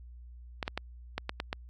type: clicks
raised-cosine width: 0.3 ms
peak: -16 dBFS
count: 7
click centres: 0.628 / 0.679 / 0.776 / 1.18 / 1.294 / 1.401 / 1.529 s
effects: added 60 Hz sine -46 dBFS peak until 1.69 s + AAC 48 kbps